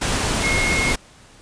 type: tone in noise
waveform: sine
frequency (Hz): 2160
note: C#7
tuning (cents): -45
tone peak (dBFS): -20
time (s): 0.43-0.93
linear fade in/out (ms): 10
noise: pink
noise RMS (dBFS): -21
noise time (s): 0.01-0.96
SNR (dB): -2
effects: pink hiss -48 dBFS RMS until 1.41 s + resampled to 22050 Hz